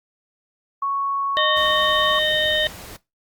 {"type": "tone with pitch glide", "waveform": "sine", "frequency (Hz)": [1108.7, 1116.4], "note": ["C#6", "C#6"], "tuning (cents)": [0, 12], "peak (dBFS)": -20, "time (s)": [0.82, 2.19], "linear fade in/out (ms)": 5, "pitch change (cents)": 12, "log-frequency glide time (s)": [1.41, 1.98]}
{"type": "harmonic tone", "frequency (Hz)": 614, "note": "D#5", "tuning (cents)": -23, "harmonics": [1, 3, 5, 6], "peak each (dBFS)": [-23, -23, -23, -23], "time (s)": [1.37, 2.67], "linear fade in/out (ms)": 0}
{"type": "noise", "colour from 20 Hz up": "pink", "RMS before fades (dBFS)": -38, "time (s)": [1.56, 2.97], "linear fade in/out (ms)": 10}
{"effects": ["noise-tail reverb RT60 0.2 s tail -19 dB re dry", "Opus 32 kbps"]}